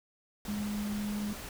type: tone in noise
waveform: sine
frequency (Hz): 207.7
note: G#3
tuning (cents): 0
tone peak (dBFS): -32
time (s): 0.48-1.33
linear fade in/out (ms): 2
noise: pink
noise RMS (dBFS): -43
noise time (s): 0.45-1.49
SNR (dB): +8
effects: none